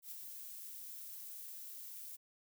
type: noise with ADSR envelope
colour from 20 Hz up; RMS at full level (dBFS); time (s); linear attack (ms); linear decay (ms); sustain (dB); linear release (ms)
violet; -45; 0.02-2.17; 100; 6; -4; 21
effects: none